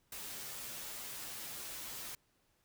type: noise with comb filter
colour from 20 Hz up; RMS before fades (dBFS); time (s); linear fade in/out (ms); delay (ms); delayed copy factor
white; -45; 0.12-2.15; 2; 11; -0.7
effects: pink hiss -75 dBFS RMS until 2.64 s